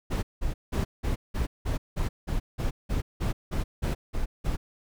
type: noise bursts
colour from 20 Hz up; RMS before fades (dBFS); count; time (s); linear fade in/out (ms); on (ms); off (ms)
brown; -27; 15; 0.1-4.57; 20; 130; 180
effects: none